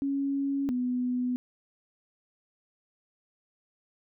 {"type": "tone pair in turn", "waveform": "sine", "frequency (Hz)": [277.2, 248.9], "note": ["C#4", "B3"], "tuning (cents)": [0, 14], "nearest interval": "major second", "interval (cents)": 186, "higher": "first", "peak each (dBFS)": -26, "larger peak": "neither", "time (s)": [[0.02, 0.69], [0.69, 1.36]], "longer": "neither", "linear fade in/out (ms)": 0, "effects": []}